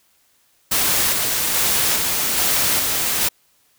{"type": "noise with tremolo", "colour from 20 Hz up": "white", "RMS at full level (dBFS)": -18, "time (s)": [0.71, 3.29], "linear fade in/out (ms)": 10, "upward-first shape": "square", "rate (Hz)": 1.2, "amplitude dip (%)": 25, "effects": ["white hiss -60 dBFS RMS until 3.78 s"]}